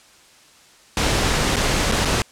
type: noise with dropouts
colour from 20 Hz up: pink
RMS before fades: -19 dBFS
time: 0.97-2.22 s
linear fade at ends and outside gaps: 1 ms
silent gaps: 1.56-1.566 / 1.915-1.921 / 2.051-2.055 s
effects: white hiss -50 dBFS RMS until 2.31 s + low-pass 8000 Hz 12 dB/octave